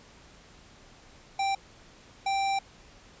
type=tone bursts at uneven times; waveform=square; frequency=784 Hz; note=G5; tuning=in tune; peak=-26 dBFS; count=2; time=1.39-1.55 / 2.26-2.59 s; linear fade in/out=5 ms; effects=pink hiss -54 dBFS RMS until 3.2 s + resampled to 16000 Hz